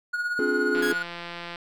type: tone with tremolo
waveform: triangle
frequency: 1446 Hz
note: F#6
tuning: 40 cents flat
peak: -21 dBFS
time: 0.13-1.03 s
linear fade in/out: 10 ms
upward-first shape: triangle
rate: 17 Hz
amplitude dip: 60%
type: chord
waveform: triangle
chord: D half-diminished seventh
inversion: third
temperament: just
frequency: 264.3 / 293.7 / 352.4 / 422.9 Hz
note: C4 / D4 / F4 / Ab4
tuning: +18 / 0 / +16 / +31 cents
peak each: -28 / -29 / -27 / -24 dBFS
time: 0.39-0.93 s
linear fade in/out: 2 ms
type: click train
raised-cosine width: 0.3 ms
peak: -20 dBFS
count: 140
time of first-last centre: 0.75-1.558 s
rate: 172 Hz
type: tone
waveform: sawtooth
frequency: 1658 Hz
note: G#6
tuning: 3 cents flat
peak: -26 dBFS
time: 0.82-0.92 s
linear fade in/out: 5 ms
effects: none